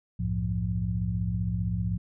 sine tone cluster, 63.6 / 93.8 / 109.3 / 175.7 Hz, C2 / F#2 / A2 / F3, -48 / +24 / -11 / +11 cents, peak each -33 / -35 / -29 / -31 dBFS, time 0.19-1.98 s, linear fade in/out 10 ms, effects none

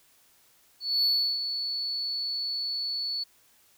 sine tone with ADSR envelope, 4435 Hz, C#8, in tune, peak -18 dBFS, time 0.8-3.24 s, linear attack 240 ms, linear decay 340 ms, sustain -10 dB, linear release 11 ms, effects tanh soft clip ceiling -20 dBFS + white hiss -62 dBFS RMS until 3.77 s

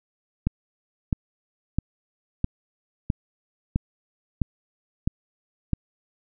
click train, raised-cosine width 5 ms, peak -9 dBFS, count 9, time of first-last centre 0.47-5.733 s, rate 1.52 Hz, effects none

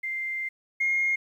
sine tone pair in turn, 2093 / 2139 Hz, C7 / C7, 0 / +38 cents, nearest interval unison, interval 38 cents, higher second, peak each -28 / -21 dBFS, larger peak second, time 0.03-0.49 / 0.8-1.16 s, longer first, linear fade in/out 10 ms, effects tanh soft clip ceiling -17 dBFS + 10-bit

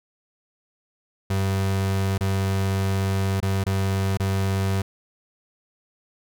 35% pulse tone with dropouts, 96.7 Hz, G2, 23 cents flat, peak -19 dBFS, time 1.3-4.82 s, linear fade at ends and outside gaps 5 ms, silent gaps 2.18-2.208 / 3.403-3.426 / 3.64-3.664 / 4.173-4.198 s, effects none

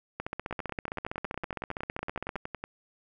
two click trains, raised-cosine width 0.5 ms, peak -18 / -20 dBFS, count 34 / 24, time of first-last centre 0.2-2.357 / 0.51-2.64 s, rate 15.3 / 10.8 Hz, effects none

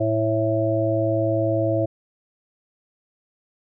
harmonic tone, 110 Hz, A2, in tune, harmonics 1 / 3 / 5 / 6, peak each -24 / -24 / -24 / -24 dBFS, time 0-1.86 s, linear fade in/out 10 ms, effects none

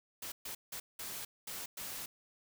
white noise bursts at uneven times, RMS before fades -43 dBFS, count 6, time 0.22-0.32 / 0.45-0.55 / 0.72-0.8 / 0.99-1.25 / 1.47-1.66 / 1.77-2.06 s, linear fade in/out 5 ms, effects none

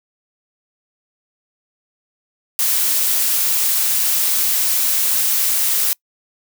blue noise, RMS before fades -17 dBFS, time 2.59-5.93 s, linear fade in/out 0 ms, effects noise-tail reverb RT60 0.1 s tail -26 dB re dry

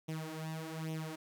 sawtooth tone with flanger, 159 Hz, D#3, 38 cents sharp, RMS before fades -41 dBFS, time 0.08-1.16 s, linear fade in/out 10 ms, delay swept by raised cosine 0.32 to 5.22 ms, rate 1.2 Hz, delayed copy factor +0.75, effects 12-bit

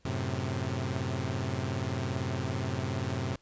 sawtooth chord, F# diminished, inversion none, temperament equal, 92.5 / 110 / 130.81 Hz, F#2 / A2 / C3, 0 / 0 / 0 cents, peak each -31 / -32 / -30 dBFS, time 0.05-3.36 s, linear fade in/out 5 ms, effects pink hiss -67 dBFS RMS until 3.41 s + resampled to 16000 Hz

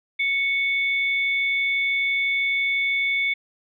sine tone pair together, 2217 / 3524 Hz, C#7 / A7, 0 / +2 cents, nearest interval minor sixth, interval 802 cents, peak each -20 / -30 dBFS, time 0.19-3.34 s, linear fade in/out 10 ms, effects none

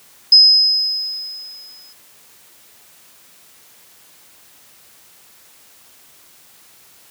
sine tone with exponential decay, 5070 Hz, D#8, 32 cents sharp, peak -3 dBFS, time 0.32-1.93 s, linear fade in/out 5 ms, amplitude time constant 350 ms, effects white hiss -48 dBFS RMS until 7.1 s + high-pass 80 Hz 12 dB/octave

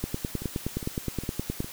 two click trains, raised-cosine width 3 ms, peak -23 / -15 dBFS, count 4 / 16, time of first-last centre 0.42-1.644 / 0.04-1.604 s, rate 2.45 / 9.59 Hz, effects white hiss -42 dBFS RMS until 1.72 s

